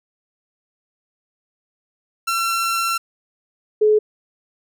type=tone pair in turn; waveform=sawtooth / sine; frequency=1354 / 426.5 Hz; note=E6 / G#4; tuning=+46 / +46 cents; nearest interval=octave + minor sixth; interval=2000 cents; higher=first; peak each=-15 / -11 dBFS; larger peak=second; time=2.27-2.98 / 3.81-3.99 s; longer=first; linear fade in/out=10 ms; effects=none